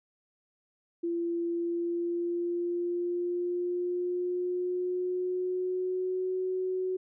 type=tone with pitch glide; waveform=sine; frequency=340.6 to 371.4 Hz; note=F4 to F#4; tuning=-43 to +7 cents; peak=-28 dBFS; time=1.03-6.97 s; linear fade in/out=10 ms; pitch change=+150 cents; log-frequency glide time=1.46-6.36 s; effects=none